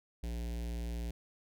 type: tone with notch filter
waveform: square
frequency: 58.27 Hz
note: A#1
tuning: in tune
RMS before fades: -38 dBFS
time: 0.23-1.11 s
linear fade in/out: 5 ms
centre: 1200 Hz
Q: 0.86
effects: none